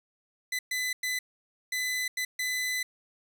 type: tone bursts at uneven times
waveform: sawtooth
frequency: 2007 Hz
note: B6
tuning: 27 cents sharp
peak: -25 dBFS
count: 6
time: 0.52-0.59 / 0.71-0.93 / 1.03-1.19 / 1.72-2.08 / 2.17-2.25 / 2.39-2.83 s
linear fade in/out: 5 ms
effects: none